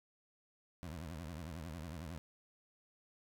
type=tone with vibrato; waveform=20% pulse; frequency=81.5 Hz; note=E2; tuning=19 cents flat; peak=-39 dBFS; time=0.83-2.18 s; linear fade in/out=0 ms; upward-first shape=triangle; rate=11 Hz; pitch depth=230 cents each way; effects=none